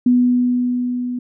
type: tone with level ramp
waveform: sine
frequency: 246.9 Hz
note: B3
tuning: in tune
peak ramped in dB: -9 to -21 dBFS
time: 0.06-1.19 s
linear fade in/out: 5 ms
effects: none